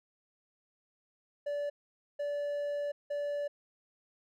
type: tone bursts at uneven times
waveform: triangle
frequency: 579 Hz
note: D5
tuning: 25 cents flat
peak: -30 dBFS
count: 3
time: 1.46-1.7 / 2.19-2.92 / 3.1-3.48 s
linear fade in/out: 10 ms
effects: none